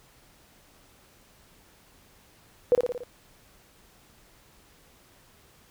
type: tone with echo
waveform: sine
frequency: 491.2 Hz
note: B4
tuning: 9 cents flat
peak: -15 dBFS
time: 2.72-2.75 s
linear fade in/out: 0 ms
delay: 57 ms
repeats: 5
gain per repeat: -4 dB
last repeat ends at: 3.035 s
effects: pink hiss -58 dBFS RMS until 5.7 s